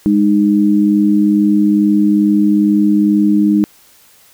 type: tone pair together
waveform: sine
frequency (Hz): 205.2 / 307.5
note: G#3 / D#4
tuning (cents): -21 / -20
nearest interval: perfect fifth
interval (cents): 701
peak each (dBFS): -11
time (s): 0.06-3.64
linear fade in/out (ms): 0
effects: white hiss -47 dBFS RMS until 4.33 s